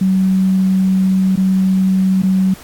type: tone with dropouts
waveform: sine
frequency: 189.1 Hz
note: F#3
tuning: 38 cents sharp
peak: -10 dBFS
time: 0.01-2.54 s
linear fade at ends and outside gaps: 5 ms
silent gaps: 1.358-1.374 / 2.221-2.233 s
effects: pink hiss -38 dBFS RMS until 2.63 s + AAC 64 kbps